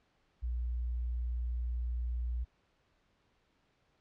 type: tone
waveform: sine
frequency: 60 Hz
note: B1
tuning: 49 cents flat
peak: -32 dBFS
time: 0.42-2.45 s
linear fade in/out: 20 ms
effects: pink hiss -73 dBFS RMS until 4 s + low-pass 4000 Hz 12 dB/octave